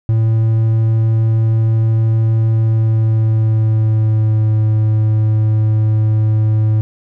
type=tone with pitch glide; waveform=triangle; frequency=111.7 to 108.52 Hz; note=A2 to A2; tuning=+27 to -23 cents; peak=-8 dBFS; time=0.09-6.81 s; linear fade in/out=0 ms; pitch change=-50 cents; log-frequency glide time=2.48-4.53 s; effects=none